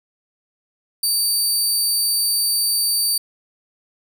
20% pulse tone, 4617 Hz, D8, 30 cents flat, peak -11 dBFS, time 1.03-3.18 s, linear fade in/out 5 ms, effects none

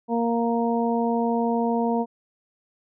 harmonic tone, 233.1 Hz, A#3, in tune, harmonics 1 / 2 / 3 / 4, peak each -23 / -26 / -28 / -29 dBFS, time 0.08-2.06 s, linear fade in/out 50 ms, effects none

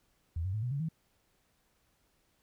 sine tone with pitch steps, 82.7 / 94.45 / 107.87 / 123.2 / 140.7 / 160.69 Hz, E2 / F#2 / A2 / B2 / C#3 / E3, +6 / +36 / -34 / -4 / +26 / -44 cents, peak -31 dBFS, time 0.36-0.888 s, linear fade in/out 5 ms, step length 88 ms, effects pink hiss -73 dBFS RMS until 2.42 s

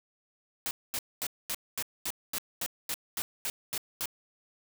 white noise bursts, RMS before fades -33 dBFS, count 13, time 0.66-4.057 s, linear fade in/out 0 ms, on 49 ms, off 230 ms, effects none

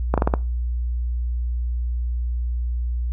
slowing click train, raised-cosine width 1 ms, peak -4 dBFS, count 5, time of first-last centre 0.14-0.339 s, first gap 37 ms, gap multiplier 1.2, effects noise-tail reverb RT60 0.3 s tail -21 dB re dry + added 60 Hz sine -21 dBFS peak until 3.12 s

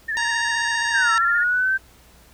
sine tone with vibrato, 1760 Hz, A6, in tune, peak -22 dBFS, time 0.08-1.44 s, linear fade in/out 10 ms, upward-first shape sine, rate 15 Hz, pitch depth 69 cents each way
harmonic tone, 932.3 Hz, A#5, in tune, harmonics 1 / 2 / 3 / 4 / 5 / 6 / 7 / 9, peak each -27 / -30 / -32 / -33 / -34 / -35 / -35 / -37 dBFS, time 0.17-1.18 s, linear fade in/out 0 ms
sine exponential two-way sweep, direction down then up, 1661.2 to 1332 to 1568 Hz, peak -17 dBFS, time 0.93-1.78 s, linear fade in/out 20 ms, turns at 1.12 s
effects added 60 Hz sine -52 dBFS peak until 2.33 s + pink hiss -52 dBFS RMS until 2.33 s

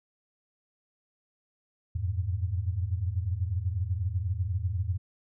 sine tone cluster, 85.4 / 93.5 / 105.7 Hz, F2 / F#2 / G#2, -38 / +19 / +31 cents, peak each -30 / -33 / -32 dBFS, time 1.95-4.98 s, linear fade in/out 10 ms, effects none

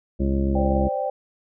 harmonic tone, 67.7 Hz, C#2, 40 cents flat, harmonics 1 / 2 / 3 / 4 / 5 / 6 / 8 / 9, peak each -22 / -31 / -24 / -34 / -27 / -38 / -34 / -40 dBFS, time 0.19-0.89 s, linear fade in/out 20 ms
sine chord, C suspended second, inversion none, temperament equal, 523.3 / 587.3 / 784 Hz, C5 / D5 / G5, 0 / 0 / 0 cents, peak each -27 dBFS, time 0.55-1.1 s, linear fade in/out 5 ms
effects none

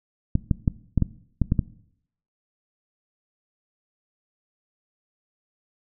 clicks, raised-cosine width 5 ms, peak -7 dBFS, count 8, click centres 0.354 / 0.512 / 0.678 / 0.977 / 1.023 / 1.417 / 1.521 / 1.592 s, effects noise-tail reverb RT60 0.7 s tail -19 dB re dry

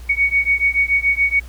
sine beating tone pair, 2231 / 2238 Hz, C#7 / C#7, +11 / +16 cents, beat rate 7 Hz, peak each -17 dBFS, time 0.09-1.4 s, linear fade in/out 10 ms, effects added 60 Hz sine -32 dBFS peak until 1.48 s + pink hiss -46 dBFS RMS until 1.48 s

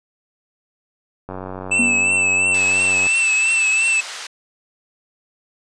click train, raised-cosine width 1 ms, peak -16 dBFS, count 167, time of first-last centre 1.29-3.067 s, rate 93.4 Hz
square tone with vibrato, 2637 Hz, E7, in tune, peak -15 dBFS, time 1.71-4.01 s, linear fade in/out 10 ms, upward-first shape triangle, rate 2.9 Hz, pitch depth 49 cents each way
sine tone with exponential decay, 240.4 Hz, B3, 46 cents flat, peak -16 dBFS, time 1.79-2.35 s, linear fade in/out 2 ms, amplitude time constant 120 ms
white band-pass noise, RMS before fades -32 dBFS, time 2.54-4.27 s, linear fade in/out 5 ms, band 790 to 5500 Hz, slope 12 dB/octave
effects resampled to 22050 Hz

